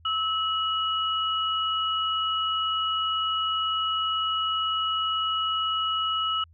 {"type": "tone pair together", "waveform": "sine", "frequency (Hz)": [1300, 2918], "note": ["E6", "F#7"], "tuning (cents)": [-24, -25], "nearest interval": "octave + major second", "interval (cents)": 1399, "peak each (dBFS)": [-26, -27], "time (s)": [0.05, 6.44], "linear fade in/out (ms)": 5, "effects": ["added 82 Hz sine -52 dBFS peak until 6.53 s"]}